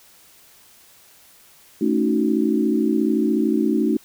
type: chord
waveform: sine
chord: D# half-diminished seventh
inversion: second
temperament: equal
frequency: 220 / 277.2 / 311.1 / 370 Hz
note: A3 / C#4 / D#4 / F#4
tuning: 0 / 0 / 0 / 0 cents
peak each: -21 / -23 / -21 / -24 dBFS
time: 1.81-3.97 s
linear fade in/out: 5 ms
effects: white hiss -51 dBFS RMS until 4.04 s